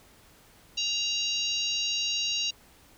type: harmonic tone with a mistuned harmonic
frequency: 932.3 Hz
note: A#5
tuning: in tune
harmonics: 3 / 4 / 5 / 6 / 7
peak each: -30 / -32 / -34 / -36 / -37 dBFS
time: 0.77-2.51 s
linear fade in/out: 10 ms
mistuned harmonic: 4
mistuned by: +50 cents
effects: pink hiss -57 dBFS RMS until 2.97 s